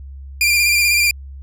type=tone with vibrato; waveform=sawtooth; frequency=2389 Hz; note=D7; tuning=29 cents sharp; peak=-9 dBFS; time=0.41-1.11 s; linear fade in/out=2 ms; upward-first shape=square; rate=16 Hz; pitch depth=26 cents each way; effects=added 68 Hz sine -31 dBFS peak until 1.42 s